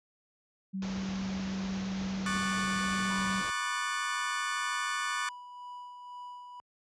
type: tone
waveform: sine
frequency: 191.6 Hz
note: G3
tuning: 39 cents flat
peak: -32 dBFS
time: 0.73-3.42 s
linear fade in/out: 20 ms
type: low-pass noise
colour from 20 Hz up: pink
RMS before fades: -42 dBFS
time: 0.82-3.5 s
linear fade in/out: 2 ms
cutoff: 6700 Hz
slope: 96 dB/octave
type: chord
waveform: 35% pulse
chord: D major seventh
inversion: third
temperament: equal with one note detuned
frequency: 1108.7 / 1201.4 / 1480 / 1760 Hz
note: C#6 / D6 / F#6 / A6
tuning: 0 / +39 / 0 / 0 cents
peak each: -35 dBFS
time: 2.26-5.29 s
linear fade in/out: 2 ms
type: tone with tremolo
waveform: triangle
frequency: 983 Hz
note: B5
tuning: 8 cents flat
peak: -39 dBFS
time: 3.1-6.6 s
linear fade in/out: 0 ms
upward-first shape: sine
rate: 2 Hz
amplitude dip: 40%
effects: high-pass 60 Hz 12 dB/octave + resampled to 22050 Hz